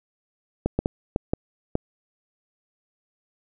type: clicks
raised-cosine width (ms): 2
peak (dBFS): -8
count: 6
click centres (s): 0.66 / 0.79 / 0.859 / 1.161 / 1.335 / 1.754
effects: none